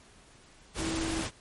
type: tone in noise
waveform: sine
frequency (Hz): 325.3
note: E4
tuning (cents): -23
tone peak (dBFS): -32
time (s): 0.78-1.25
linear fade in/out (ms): 50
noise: pink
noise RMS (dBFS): -34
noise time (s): 0.74-1.31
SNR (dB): -1
effects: pink hiss -57 dBFS RMS until 1.4 s + MP3 48 kbps